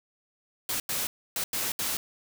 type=noise bursts at uneven times; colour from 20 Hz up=white; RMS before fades=-30 dBFS; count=5; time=0.69-0.8 / 0.89-1.07 / 1.36-1.44 / 1.53-1.72 / 1.79-1.97 s; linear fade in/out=2 ms; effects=none